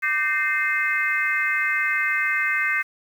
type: tone cluster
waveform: sine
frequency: 1181 / 1547 / 1821 / 2094 / 2558 Hz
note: D6 / G6 / A#6 / C7 / D#7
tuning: +9 / -23 / -41 / +1 / +47 cents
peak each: -31 / -25 / -27 / -23 / -31 dBFS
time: 0.02-2.83 s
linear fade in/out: 20 ms
effects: 8-bit